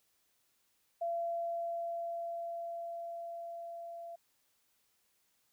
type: tone with level ramp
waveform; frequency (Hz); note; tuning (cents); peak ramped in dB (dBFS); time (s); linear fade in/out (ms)
sine; 680; F5; -46; -32 to -43; 1.01-4.16; 10
effects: white hiss -75 dBFS RMS until 5.52 s